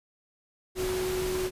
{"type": "tone in noise", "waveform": "sine", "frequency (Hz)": 370, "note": "F#4", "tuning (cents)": 0, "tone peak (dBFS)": -28, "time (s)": [0.75, 1.51], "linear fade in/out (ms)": 50, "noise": "pink", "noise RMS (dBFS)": -35, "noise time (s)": [0.75, 1.51], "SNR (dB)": 4, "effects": ["resampled to 32000 Hz"]}